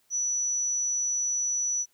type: tone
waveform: sine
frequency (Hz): 5920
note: F#8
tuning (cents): 0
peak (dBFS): -25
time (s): 0.1-1.86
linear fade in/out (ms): 50
effects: white hiss -68 dBFS RMS until 1.93 s